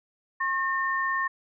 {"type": "tone pair together", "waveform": "sine", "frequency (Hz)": [1080, 1816.3], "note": ["C#6", "A#6"], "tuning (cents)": [-45, -45], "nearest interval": "major sixth", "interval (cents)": 900, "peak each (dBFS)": -27, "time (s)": [0.4, 1.28], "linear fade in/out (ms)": 10, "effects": []}